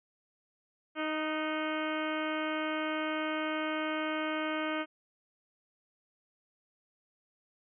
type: harmonic tone with a mistuned harmonic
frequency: 311.1 Hz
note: D#4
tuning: in tune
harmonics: 1 / 2 / 3 / 4 / 5 / 6 / 7 / 8 / 9 / 10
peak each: -35 / -37 / -43 / -39 / -40 / -47 / -42 / -46 / -48 / -46 dBFS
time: 0.95-4.86 s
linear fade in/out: 50 ms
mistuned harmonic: 5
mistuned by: -26 cents
effects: none